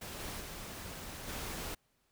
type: noise with level steps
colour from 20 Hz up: pink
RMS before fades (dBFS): -44 / -42 / -45 / -41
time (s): 0.01-1.75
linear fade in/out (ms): 10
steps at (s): 0.19 / 0.39 / 1.27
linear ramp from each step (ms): 20
effects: pink hiss -75 dBFS RMS until 2.11 s